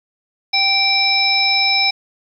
harmonic tone with a mistuned harmonic, 782 Hz, G5, 4 cents flat, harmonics 1 / 3 / 5 / 7, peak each -22 / -17 / -19 / -17 dBFS, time 0.53-1.91 s, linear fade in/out 10 ms, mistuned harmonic 7, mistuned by -75 cents, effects 8-bit

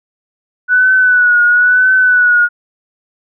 sine tone with vibrato, 1480 Hz, F#6, in tune, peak -6 dBFS, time 0.68-2.49 s, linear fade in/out 50 ms, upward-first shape triangle, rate 1 Hz, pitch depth 54 cents each way, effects none

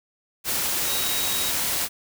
sine tone in noise, 3810 Hz, A#7, 37 cents sharp, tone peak -30 dBFS, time 0.85-1.53 s, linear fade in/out 50 ms, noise white, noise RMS -25 dBFS, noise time 0.44-1.89 s, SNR -8 dB, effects none

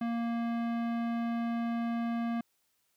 sine tone with tanh clipping, 233.1 Hz, A#3, in tune, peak -32 dBFS, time 0.01-2.41 s, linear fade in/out 5 ms, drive 18 dB, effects white hiss -75 dBFS RMS until 2.96 s

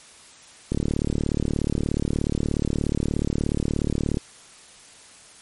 click train, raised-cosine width 3 ms, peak -10 dBFS, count 128, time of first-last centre 0.72-4.171 s, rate 36.8 Hz, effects white hiss -48 dBFS RMS until 5.41 s + MP3 48 kbps

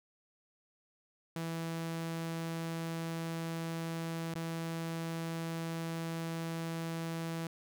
sawtooth tone with dropouts, 164.81 Hz, E3, in tune, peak -32 dBFS, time 1.36-7.47 s, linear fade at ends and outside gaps 2 ms, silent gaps 4.341-4.354 s, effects none

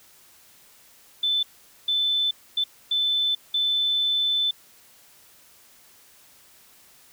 sine tone bursts at uneven times, 3520 Hz, A7, in tune, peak -20 dBFS, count 5, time 1.23-1.43 / 1.88-2.31 / 2.57-2.64 / 2.91-3.35 / 3.54-4.51 s, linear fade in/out 5 ms, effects white hiss -54 dBFS RMS until 7.12 s

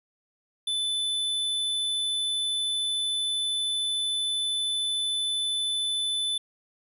square tone, 3507 Hz, A7, 6 cents flat, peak -26 dBFS, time 0.67-6.38 s, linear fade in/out 5 ms, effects resampled to 32000 Hz

